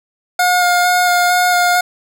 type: tone with vibrato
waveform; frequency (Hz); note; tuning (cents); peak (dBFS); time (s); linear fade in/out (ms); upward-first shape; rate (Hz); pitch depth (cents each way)
25% pulse; 715; F5; +41; -7; 0.39-1.81; 5; square; 2.2; 11
effects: none